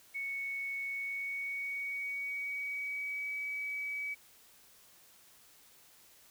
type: tone with pitch glide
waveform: sine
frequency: 2217 to 2279 Hz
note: C#7 to C#7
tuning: 0 to +47 cents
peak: -35 dBFS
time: 0.14-4.15 s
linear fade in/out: 20 ms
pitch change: +47 cents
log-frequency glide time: 0.85-3.35 s
effects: white hiss -61 dBFS RMS until 6.3 s